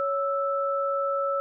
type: tone pair together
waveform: sine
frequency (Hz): 556 / 1318.2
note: C#5 / E6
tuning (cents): +5 / 0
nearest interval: octave + minor third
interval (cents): 1495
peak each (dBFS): -26 / -27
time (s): 0-1.4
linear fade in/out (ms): 0
effects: none